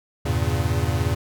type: chord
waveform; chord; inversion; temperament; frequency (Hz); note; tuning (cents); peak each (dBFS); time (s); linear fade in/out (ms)
square; E diminished seventh; none; equal with one note detuned; 82.41 / 99.42 / 116.54 / 138.59; E2 / G2 / Bb2 / Db3; 0 / +25 / 0 / 0; -25 / -27 / -26 / -29; 0.25-1.15; 10
effects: none